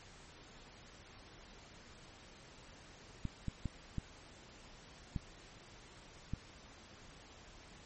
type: clicks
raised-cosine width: 5 ms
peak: -25 dBFS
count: 6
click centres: 3.253 / 3.483 / 3.657 / 3.983 / 5.162 / 6.336 s
effects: pink hiss -57 dBFS RMS until 7.85 s + MP3 32 kbps